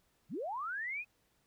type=linear sweep; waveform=sine; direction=up; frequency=109.3 to 2552 Hz; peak=-36 dBFS; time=0.29-1.05 s; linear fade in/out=50 ms; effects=pink hiss -74 dBFS RMS until 1.46 s